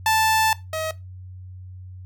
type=tone pair in turn; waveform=sawtooth; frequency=880 / 634.7 Hz; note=A5 / D#5; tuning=0 / +34 cents; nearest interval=tritone; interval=566 cents; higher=first; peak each=-13 / -21 dBFS; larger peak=first; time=0.06-0.53 / 0.73-0.91 s; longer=first; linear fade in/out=2 ms; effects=noise-tail reverb RT60 0.2 s tail -17 dB re dry + added 92 Hz sine -36 dBFS peak until 2.05 s